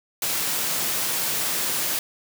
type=high-pass noise; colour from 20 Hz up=white; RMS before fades=-25 dBFS; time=0.22-1.99 s; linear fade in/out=2 ms; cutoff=100 Hz; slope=48 dB/octave; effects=none